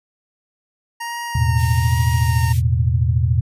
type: tone with vibrato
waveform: 25% pulse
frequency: 932.3 Hz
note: A#5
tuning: in tune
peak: -21 dBFS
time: 1-2.53 s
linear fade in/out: 10 ms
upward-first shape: sine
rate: 1.2 Hz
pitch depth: 24 cents each way
type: chord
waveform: sine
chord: E suspended fourth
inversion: none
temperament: just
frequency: 82.41 / 109.88 / 123.61 Hz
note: E2 / A2 / B2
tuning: 0 / -2 / +2 cents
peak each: -18 / -19 / -18 dBFS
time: 1.35-3.41 s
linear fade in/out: 5 ms
type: high-pass noise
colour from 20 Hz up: white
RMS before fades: -35 dBFS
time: 1.56-2.62 s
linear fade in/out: 50 ms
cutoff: 1900 Hz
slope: 48 dB/octave
effects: resampled to 32000 Hz